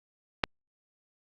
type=click; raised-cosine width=0.3 ms; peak=-7 dBFS; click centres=0.438 s; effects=Opus 48 kbps